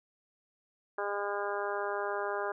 harmonic tone, 202.9 Hz, G#3, 40 cents flat, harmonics 2 / 3 / 4 / 5 / 6 / 7 / 8, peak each -36 / -38 / -39 / -40 / -41 / -41 / -42 dBFS, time 0.98-2.52 s, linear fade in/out 5 ms, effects none

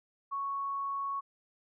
sine tone, 1108.7 Hz, C#6, in tune, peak -32 dBFS, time 0.31-1.21 s, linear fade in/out 20 ms, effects none

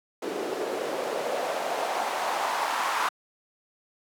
white noise with band-pass filter sweep, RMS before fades -29 dBFS, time 0.22-3.09 s, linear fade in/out 5 ms, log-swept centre 370 to 1100 Hz, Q 2.5, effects high-pass 200 Hz 12 dB/octave

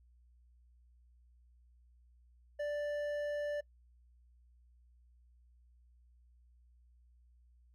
triangle tone with hard clipping, 587.3 Hz, D5, in tune, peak -36 dBFS, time 2.59-3.61 s, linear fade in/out 10 ms, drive 10 dB, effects noise-tail reverb RT60 0.1 s tail -22 dB re dry + added 60 Hz sine -62 dBFS peak until 7.74 s

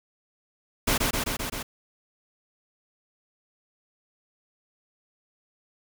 pink noise with echo, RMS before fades -23 dBFS, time 0.87-0.98 s, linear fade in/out 10 ms, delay 130 ms, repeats 5, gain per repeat -2 dB, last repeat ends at 1.63 s, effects none

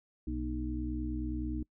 harmonic tone with a mistuned harmonic, 61.8 Hz, B1, 2 cents sharp, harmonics 1 / 2 / 4 / 5, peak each -36 / -44 / -40 / -37 dBFS, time 0.27-1.63 s, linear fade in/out 5 ms, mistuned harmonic 4, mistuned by -55 cents, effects noise-tail reverb RT60 0.1 s tail -24 dB re dry

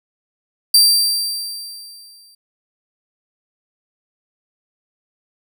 sawtooth tone with exponential decay, 4699 Hz, D8, in tune, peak -4 dBFS, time 0.74-2.35 s, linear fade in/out 5 ms, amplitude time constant 350 ms, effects none

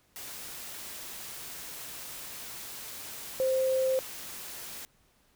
sine tone in noise, 523.3 Hz, C5, in tune, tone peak -24 dBFS, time 3.4-3.99 s, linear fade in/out 0 ms, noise white, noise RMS -42 dBFS, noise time 0.16-4.85 s, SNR +15 dB, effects pink hiss -67 dBFS RMS until 5.35 s

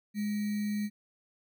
sine tone with sample-and-hold, 208.1 Hz, G#3, 4 cents sharp, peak -29 dBFS, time 0.14-0.9 s, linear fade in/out 50 ms, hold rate 2100 Hz, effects none

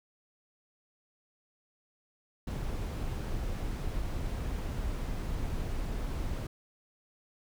brown noise, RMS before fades -34 dBFS, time 2.47-6.47 s, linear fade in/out 5 ms, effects none

